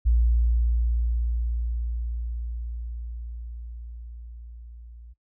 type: tone with level ramp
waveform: sine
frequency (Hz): 58.27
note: A#1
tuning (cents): 0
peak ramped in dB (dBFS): -16 to -42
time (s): 0.05-5.14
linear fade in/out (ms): 20
effects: noise-tail reverb RT60 0.1 s tail -21 dB re dry